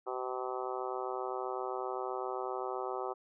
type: harmonic tone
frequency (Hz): 127.7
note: C3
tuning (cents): -42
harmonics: 3 / 4 / 5 / 6 / 7 / 8 / 9 / 10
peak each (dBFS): -39 / -42 / -45 / -41 / -45 / -46 / -45 / -46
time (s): 0.06-3.14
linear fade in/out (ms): 20
effects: none